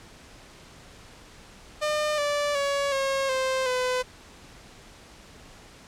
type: tone with pitch steps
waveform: sawtooth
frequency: 604 / 582.8 / 562.3 / 542.5 / 523.4 / 505 Hz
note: D5 / D5 / C#5 / C#5 / C5 / B4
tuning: +48 / -13 / +25 / -37 / 0 / +39 cents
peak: -20 dBFS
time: 1.81-4.03 s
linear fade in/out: 20 ms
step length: 370 ms
effects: pink hiss -49 dBFS RMS until 5.87 s + low-pass 8000 Hz 12 dB/octave